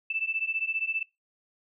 sine beating tone pair, 2636 / 2651 Hz, E7 / E7, -1 / +9 cents, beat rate 15 Hz, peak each -31 / -30 dBFS, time 0.1-1.03 s, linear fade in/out 5 ms, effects noise-tail reverb RT60 0.2 s tail -22 dB re dry

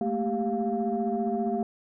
sine tone cluster, 215.1 / 230.1 / 393.7 / 701 Hz, A3 / A#3 / G4 / F5, -39 / -22 / +8 / +6 cents, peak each -30 dBFS, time 0.01-1.63 s, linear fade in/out 2 ms, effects tanh soft clip ceiling -17 dBFS

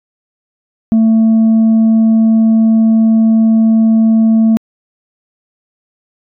sine tone, 223.1 Hz, A3, 24 cents sharp, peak -3 dBFS, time 0.92-4.57 s, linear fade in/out 0 ms, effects tanh soft clip ceiling -5 dBFS

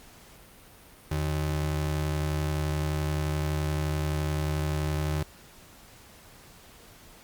square ring-modulated tone, 116.54 Hz, A#2, in tune, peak -24 dBFS, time 1.11-5.23 s, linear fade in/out 5 ms, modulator 35.8 Hz, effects pink hiss -52 dBFS RMS until 7.23 s + Opus 48 kbps

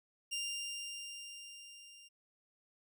20% pulse tone with level ramp, 2794 Hz, F7, in tune, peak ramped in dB -31 to -51 dBFS, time 0.31-2.09 s, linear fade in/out 20 ms, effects none

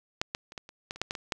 clicks, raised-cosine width 0.2 ms, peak -10 / -14 / -28 / -20 / -29 / -17 / -28 / -11 / -14 / -20 / -12 dBFS, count 11, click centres 0.215 / 0.349 / 0.521 / 0.578 / 0.691 / 0.909 / 0.96 / 1.016 / 1.109 / 1.152 / 1.322 s, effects none

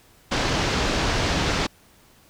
pink low-pass noise, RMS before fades -23 dBFS, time 0.31-1.67 s, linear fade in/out 10 ms, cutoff 5900 Hz, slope 24 dB/octave, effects pink hiss -55 dBFS RMS until 2.29 s

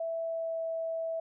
sine tone with pitch glide, 659.3 to 654.7 Hz, E5 to E5, 0 to -12 cents, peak -31 dBFS, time 0-1.2 s, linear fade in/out 5 ms, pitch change -12 cents, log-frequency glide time 0.21-0.63 s, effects none

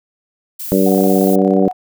violet noise, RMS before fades -26 dBFS, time 0.59-1.36 s, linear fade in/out 10 ms
harmonic tone, 96.1 Hz, G2, 34 cents flat, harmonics 2 / 3 / 4 / 5 / 6, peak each -14 / -16 / -17 / -18 / -19 dBFS, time 0.72-1.68 s, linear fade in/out 0 ms
sine tone with tremolo, 733 Hz, F#5, 16 cents flat, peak -20 dBFS, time 0.86-1.73 s, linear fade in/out 5 ms, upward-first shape square, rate 17 Hz, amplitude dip 60%
effects none

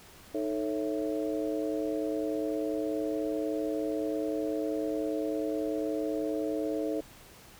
harmonic tone with a mistuned harmonic, 110 Hz, A2, in tune, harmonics 3 / 4 / 5 / 6, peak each -32 / -34 / -36 / -38 dBFS, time 0.34-7.01 s, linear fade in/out 10 ms, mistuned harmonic 3, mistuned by -110 cents, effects pink hiss -53 dBFS RMS until 7.59 s

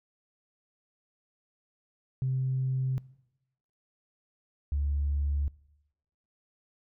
sine tone pair in turn, 130.81 / 71.7 Hz, C3 / D2, 0 / -41 cents, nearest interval minor seventh, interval 1041 cents, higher first, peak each -25 dBFS, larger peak neither, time 2.22-2.98 / 4.72-5.48 s, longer neither, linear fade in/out 0 ms, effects noise-tail reverb RT60 0.9 s tail -22 dB re dry + tanh soft clip ceiling -21 dBFS

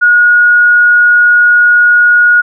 sine tone, 1446 Hz, F#6, 40 cents flat, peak -3 dBFS, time 0.01-2.42 s, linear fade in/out 20 ms, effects none

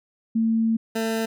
sine / 20% pulse tone pair in turn, 225.2 / 223.9 Hz, A3 / A3, +40 / +30 cents, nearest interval unison, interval 10 cents, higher first, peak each -18 dBFS, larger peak neither, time 0.35-0.77 / 0.95-1.26 s, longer first, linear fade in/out 10 ms, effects none

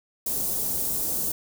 white band-stop noise, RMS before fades -27 dBFS, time 0.26-1.32 s, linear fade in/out 5 ms, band 510 to 8700 Hz, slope 12 dB/octave, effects none

